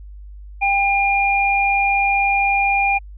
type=tone pair together; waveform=sine; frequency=794.5 / 2412 Hz; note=G5 / D7; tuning=+23 / +46 cents; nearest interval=octave + perfect fifth; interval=1923 cents; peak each=-17 dBFS; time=0.61-2.99 s; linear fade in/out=20 ms; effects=added 50 Hz sine -34 dBFS peak until 3.17 s